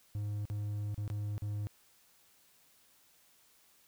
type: tone with dropouts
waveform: triangle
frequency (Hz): 103.83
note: G#2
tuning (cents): 0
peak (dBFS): -32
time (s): 0.15-1.67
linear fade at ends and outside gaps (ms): 0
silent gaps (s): 0.454-0.5 / 0.944-0.978 / 1.078-1.101 / 1.38-1.421
effects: white hiss -66 dBFS RMS until 3.87 s